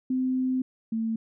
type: tone pair in turn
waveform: sine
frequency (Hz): 257.7 / 224.4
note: C4 / A3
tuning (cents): -26 / +34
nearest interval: major second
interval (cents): 240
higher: first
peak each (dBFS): -23 / -25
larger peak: first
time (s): 0.1-0.62 / 0.92-1.16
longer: first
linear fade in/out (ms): 5
effects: none